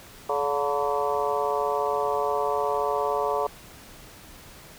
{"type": "harmonic tone with a mistuned harmonic", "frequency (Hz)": 143, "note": "D3", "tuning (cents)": -46, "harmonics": [3, 4, 5, 6, 7, 8], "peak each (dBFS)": [-28, -29, -30, -31, -31, -32], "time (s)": [0.29, 3.47], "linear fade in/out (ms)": 5, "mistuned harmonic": 6, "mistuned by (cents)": 86, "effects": ["pink hiss -47 dBFS RMS until 4.78 s"]}